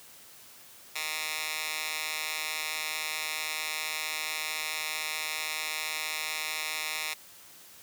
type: tone with high-pass filter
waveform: 10% pulse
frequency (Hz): 155.5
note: D#3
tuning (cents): -1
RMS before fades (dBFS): -34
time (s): 0.95-7.14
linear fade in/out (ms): 10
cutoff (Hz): 2100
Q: 1
effects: white hiss -52 dBFS RMS until 7.82 s + high-pass 60 Hz 12 dB/octave